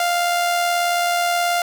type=tone with amplitude modulation; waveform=sawtooth; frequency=698.5 Hz; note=F5; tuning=in tune; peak=-12 dBFS; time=0-1.62 s; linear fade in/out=2 ms; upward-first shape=sine; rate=78.6 Hz; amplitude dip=30%; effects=none